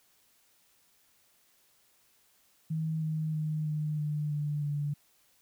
sine tone with pitch steps, 158.9 / 156.62 / 154.38 / 152.16 / 149.98 / 147.83 / 145.71 Hz, D#3 / D#3 / D#3 / D#3 / D3 / D3 / D3, +37 / +12 / -13 / -38 / +37 / +12 / -13 cents, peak -29 dBFS, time 2.7-4.94 s, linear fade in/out 10 ms, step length 320 ms, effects white hiss -67 dBFS RMS until 5.41 s

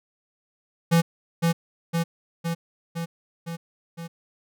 square tone with echo, 167.5 Hz, E3, 28 cents sharp, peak -16 dBFS, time 0.91-1.02 s, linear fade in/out 20 ms, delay 510 ms, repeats 6, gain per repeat -3 dB, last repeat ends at 4.08 s, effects none

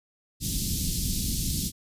pink band-stop noise, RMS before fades -28 dBFS, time 0.4-1.72 s, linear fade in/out 50 ms, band 250 to 4000 Hz, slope 24 dB/octave, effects resampled to 32000 Hz

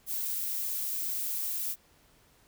violet noise, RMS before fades -33 dBFS, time 0.06-1.76 s, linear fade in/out 50 ms, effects pink hiss -63 dBFS RMS until 2.47 s

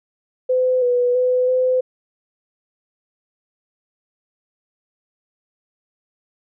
sine tone with pitch steps, 509 / 490.8 / 503 / 510 Hz, C5 / B4 / B4 / C5, -48 / -11 / +32 / -44 cents, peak -14 dBFS, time 0.49-1.81 s, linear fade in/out 10 ms, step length 330 ms, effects none

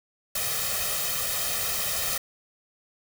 white noise with comb filter, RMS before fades -28 dBFS, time 0.35-2.18 s, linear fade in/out 5 ms, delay 1.6 ms, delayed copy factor +0.85, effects none

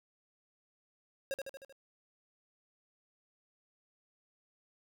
square tone with echo, 543 Hz, C#5, 36 cents flat, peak -34 dBFS, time 1.31-1.34 s, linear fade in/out 0 ms, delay 77 ms, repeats 5, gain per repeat -4 dB, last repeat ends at 1.725 s, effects none

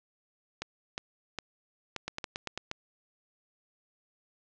clicks, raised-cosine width 0.2 ms, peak -17 dBFS, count 11, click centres 0.62 / 0.979 / 1.387 / 1.963 / 2.08 / 2.184 / 2.242 / 2.359 / 2.473 / 2.576 / 2.714 s, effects low-pass 7000 Hz 12 dB/octave

